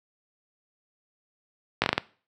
slowing click train, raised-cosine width 0.3 ms, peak -5 dBFS, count 6, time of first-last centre 1.82-1.98 s, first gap 18 ms, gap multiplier 1.29, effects noise-tail reverb RT60 0.4 s tail -20 dB re dry + high-pass 100 Hz 12 dB/octave

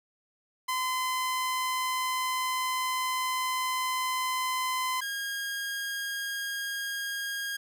sawtooth tone pair in turn, 1025 / 1627.1 Hz, C6 / G#6, -36 / -36 cents, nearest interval minor sixth, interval 800 cents, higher second, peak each -24 / -28 dBFS, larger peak first, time 0.68-5.01 / 5.01-7.57 s, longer first, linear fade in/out 10 ms, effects none

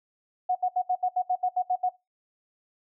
sine tone bursts, 732 Hz, F#5, 19 cents flat, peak -21 dBFS, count 11, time 0.49-1.893 s, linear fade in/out 10 ms, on 63 ms, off 71 ms, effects noise-tail reverb RT60 0.2 s tail -18 dB re dry

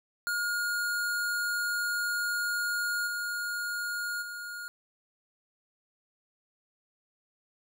square tone with level steps, 1428 Hz, F6, 38 cents sharp, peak -29 / -32 / -38 dBFS, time 0.27-4.68 s, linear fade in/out 0 ms, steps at 3.06 / 4.21 s, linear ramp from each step 20 ms, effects none

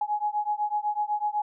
sine beating tone pair, 834 / 842 Hz, G#5 / G#5, +7 / +24 cents, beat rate 8 Hz, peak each -28 dBFS, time 0.01-1.42 s, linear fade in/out 5 ms, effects none

